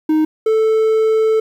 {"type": "tone pair in turn", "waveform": "triangle", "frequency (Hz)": [311.1, 440], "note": ["D#4", "A4"], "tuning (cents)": [0, 0], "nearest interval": "tritone", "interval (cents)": 600, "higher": "second", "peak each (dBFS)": -9, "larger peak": "neither", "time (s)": [[0.09, 0.25], [0.46, 1.4]], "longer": "second", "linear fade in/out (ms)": 5, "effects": ["8-bit"]}